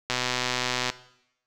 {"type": "click train", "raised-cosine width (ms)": 0.2, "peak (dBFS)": -8, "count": 101, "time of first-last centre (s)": [0.1, 0.9], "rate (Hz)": 125, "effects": ["noise-tail reverb RT60 0.8 s tail -17 dB re dry"]}